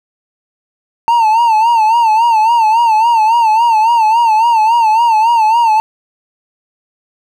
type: tone with vibrato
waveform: triangle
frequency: 903 Hz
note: A5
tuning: 45 cents sharp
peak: -5 dBFS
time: 1.08-5.8 s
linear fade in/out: 0 ms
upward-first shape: sine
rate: 3.6 Hz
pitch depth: 91 cents each way
effects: none